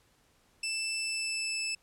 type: tone with pitch glide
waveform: 20% pulse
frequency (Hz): 2648 to 2628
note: E7 to E7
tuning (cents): +7 to -6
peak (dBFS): -26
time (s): 0.63-1.75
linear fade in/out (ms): 5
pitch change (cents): -13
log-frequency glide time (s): 0.96-1.62
effects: pink hiss -67 dBFS RMS until 1.82 s + low-pass 12000 Hz 12 dB/octave